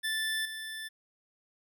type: tone with level steps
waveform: 25% pulse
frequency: 1760 Hz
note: A6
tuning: in tune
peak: -26 / -34 dBFS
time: 0.03-0.89 s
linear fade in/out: 20 ms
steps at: 0.45 s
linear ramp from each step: 5 ms
effects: none